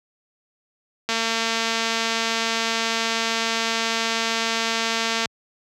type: click train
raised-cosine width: 0.2 ms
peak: -6 dBFS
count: 947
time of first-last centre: 1.09-5.257 s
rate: 227 Hz
effects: high-pass 80 Hz 12 dB/octave